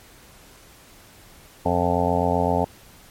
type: harmonic tone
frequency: 87.8 Hz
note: F2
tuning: 10 cents sharp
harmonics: 1 / 2 / 3 / 5 / 6 / 7 / 8 / 9 / 10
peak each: -27 / -27 / -27 / -27 / -27 / -27 / -27 / -27 / -27 dBFS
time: 1.65-2.65 s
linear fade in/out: 10 ms
effects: pink hiss -49 dBFS RMS until 3.1 s + MP3 64 kbps